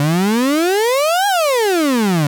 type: exponential two-way sweep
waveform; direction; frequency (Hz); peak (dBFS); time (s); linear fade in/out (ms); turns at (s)
35% pulse; up then down; 139.9 to 830 to 139.9; -11; 0-2.27; 2; 1.27
effects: none